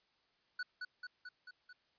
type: tone with echo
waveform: square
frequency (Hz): 1480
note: F#6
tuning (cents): 0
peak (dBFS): -38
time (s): 0.59-0.63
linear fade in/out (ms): 5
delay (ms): 220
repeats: 5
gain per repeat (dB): -3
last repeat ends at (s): 1.73
effects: white hiss -75 dBFS RMS until 1.98 s + resampled to 11025 Hz